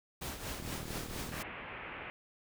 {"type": "noise with tremolo", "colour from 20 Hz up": "pink", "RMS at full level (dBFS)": -39, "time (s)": [0.21, 1.43], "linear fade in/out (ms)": 10, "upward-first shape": "triangle", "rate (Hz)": 4.3, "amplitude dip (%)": 65}
{"type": "click train", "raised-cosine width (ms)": 3, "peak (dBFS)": -32, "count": 31, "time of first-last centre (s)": [0.6, 1.367], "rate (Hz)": 39.1}
{"type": "low-pass noise", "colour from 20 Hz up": "white", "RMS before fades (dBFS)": -45, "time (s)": [1.32, 2.1], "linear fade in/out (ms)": 0, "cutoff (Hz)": 2700, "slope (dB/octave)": 48}
{"effects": []}